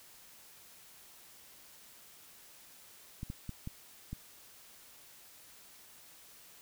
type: clicks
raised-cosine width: 5 ms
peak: -27 dBFS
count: 5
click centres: 3.231 / 3.301 / 3.493 / 3.674 / 4.13 s
effects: white hiss -57 dBFS RMS until 6.61 s